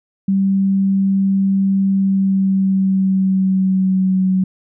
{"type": "tone with pitch glide", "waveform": "sine", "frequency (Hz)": [194.4, 187.45], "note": ["G3", "F#3"], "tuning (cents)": [-14, 23], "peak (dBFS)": -12, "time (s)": [0.28, 4.44], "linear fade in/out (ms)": 5, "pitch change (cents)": -63, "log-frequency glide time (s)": [1.91, 4.27], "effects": []}